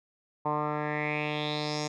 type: tone with low-pass filter sweep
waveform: 10% pulse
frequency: 150 Hz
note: D3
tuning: 37 cents sharp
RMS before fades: -31 dBFS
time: 0.45-1.88 s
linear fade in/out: 10 ms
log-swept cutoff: 970 to 6200 Hz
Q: 5
effects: none